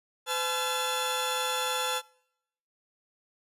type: tone cluster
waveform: sawtooth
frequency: 508 / 858 / 1358 / 3455 Hz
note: B4 / A5 / F6 / A7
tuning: +49 / -44 / -49 / -32 cents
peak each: -30 dBFS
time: 0.26-2.02 s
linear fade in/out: 50 ms
effects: noise-tail reverb RT60 0.8 s tail -25 dB re dry + resampled to 32000 Hz